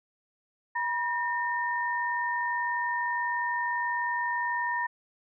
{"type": "tone pair together", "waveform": "sine", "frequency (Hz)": [964.6, 1823], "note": ["B5", "A#6"], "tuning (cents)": [-41, -39], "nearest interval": "major seventh", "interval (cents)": 1102, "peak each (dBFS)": [-29, -30], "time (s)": [0.75, 4.87], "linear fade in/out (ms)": 10, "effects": []}